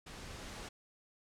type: noise with level ramp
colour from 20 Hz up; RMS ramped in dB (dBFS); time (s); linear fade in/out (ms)
pink; -49 to -45; 0.06-0.69; 10
effects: low-pass 8000 Hz 12 dB/octave